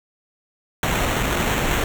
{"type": "noise with sample-and-hold", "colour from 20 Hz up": "pink", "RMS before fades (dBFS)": -21, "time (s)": [0.83, 1.84], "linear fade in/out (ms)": 2, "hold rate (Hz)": 4900, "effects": []}